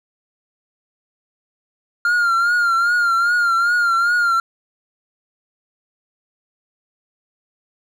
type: tone with vibrato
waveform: triangle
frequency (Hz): 1400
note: F6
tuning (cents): +4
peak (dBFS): -12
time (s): 2.05-4.4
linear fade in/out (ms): 2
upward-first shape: triangle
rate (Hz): 2.5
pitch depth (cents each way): 69
effects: none